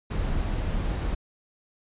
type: noise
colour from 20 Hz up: brown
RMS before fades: -27 dBFS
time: 0.1-1.15 s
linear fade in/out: 10 ms
effects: resampled to 8000 Hz